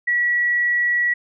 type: tone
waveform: sine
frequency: 1933 Hz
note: B6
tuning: 38 cents flat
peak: -16 dBFS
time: 0.07-1.14 s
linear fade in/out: 10 ms
effects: none